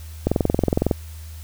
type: click train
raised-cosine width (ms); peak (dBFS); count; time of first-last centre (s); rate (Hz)
2; -4; 15; 0.27-0.912; 21.8
effects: added 79 Hz sine -34 dBFS peak until 1.43 s + white hiss -47 dBFS RMS until 1.43 s